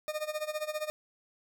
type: tone with tremolo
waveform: 40% pulse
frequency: 611 Hz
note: D#5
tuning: 32 cents flat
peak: -29 dBFS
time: 0.08-0.9 s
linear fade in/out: 0 ms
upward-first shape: sine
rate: 15 Hz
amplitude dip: 85%
effects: none